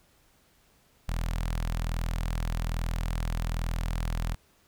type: tone with notch filter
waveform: sawtooth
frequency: 41.2 Hz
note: E1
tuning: in tune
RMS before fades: -30 dBFS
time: 1.08-4.35 s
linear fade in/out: 10 ms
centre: 360 Hz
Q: 0.78
effects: pink hiss -64 dBFS RMS until 4.67 s